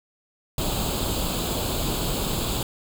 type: noise with comb filter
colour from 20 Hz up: pink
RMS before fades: -26 dBFS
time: 0.58-2.63 s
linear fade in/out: 2 ms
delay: 0.26 ms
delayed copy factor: +0.75
effects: none